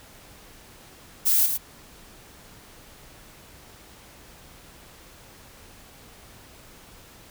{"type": "noise with echo", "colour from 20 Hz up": "violet", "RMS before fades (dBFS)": -20, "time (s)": [1.25, 1.47], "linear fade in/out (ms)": 20, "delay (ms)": 110, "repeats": 1, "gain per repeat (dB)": -6, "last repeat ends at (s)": 1.58, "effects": ["pink hiss -49 dBFS RMS until 7.3 s"]}